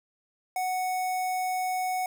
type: tone with notch filter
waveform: square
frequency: 740 Hz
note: F#5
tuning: in tune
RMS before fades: -29 dBFS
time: 0.56-2.06 s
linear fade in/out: 2 ms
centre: 3900 Hz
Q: 1.5
effects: none